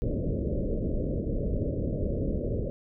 pink low-pass noise, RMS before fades -29 dBFS, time 0.02-2.7 s, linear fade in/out 0 ms, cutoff 600 Hz, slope 96 dB/octave, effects none

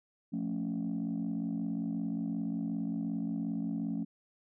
sine chord, F augmented, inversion none, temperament equal, 174.61 / 220 / 277.2 Hz, F3 / A3 / C#4, 0 / 0 / 0 cents, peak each -36 / -34 / -35 dBFS, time 0.32-4.05 s, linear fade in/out 20 ms, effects tanh soft clip ceiling -27 dBFS

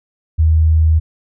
sine tone, 79.5 Hz, D#2, 38 cents sharp, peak -8 dBFS, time 0.38-1 s, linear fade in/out 20 ms, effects none

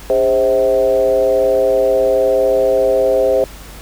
sine tone with frequency modulation, 525 Hz, C5, 6 cents sharp, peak -10 dBFS, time 0.1-3.44 s, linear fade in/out 0 ms, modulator 119 Hz, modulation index 0.98, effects added 50 Hz sine -34 dBFS peak until 3.81 s + pink hiss -37 dBFS RMS until 3.81 s

